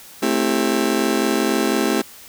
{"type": "chord", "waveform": "35% pulse", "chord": "A minor seventh", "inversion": "none", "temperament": "just", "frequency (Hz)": [220, 264, 330, 396], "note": ["A3", "C4", "E4", "G4"], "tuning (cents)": [0, 16, 2, 18], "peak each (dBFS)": -21, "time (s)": [0.22, 2.02], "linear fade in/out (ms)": 10, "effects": ["white hiss -42 dBFS RMS until 2.28 s"]}